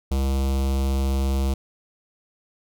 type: tone with notch filter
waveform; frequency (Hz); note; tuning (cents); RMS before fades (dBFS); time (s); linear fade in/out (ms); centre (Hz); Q
square; 67.3; C2; +49; -22; 0.11-1.54; 5; 1700; 1
effects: none